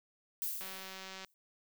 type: noise with exponential decay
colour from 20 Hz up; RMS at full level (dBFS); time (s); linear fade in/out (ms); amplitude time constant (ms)
violet; -35; 0.42-1.34; 0; 200
type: click train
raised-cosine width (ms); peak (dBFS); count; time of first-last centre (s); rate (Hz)
0.2; -29; 122; 0.61-1.247; 190
effects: none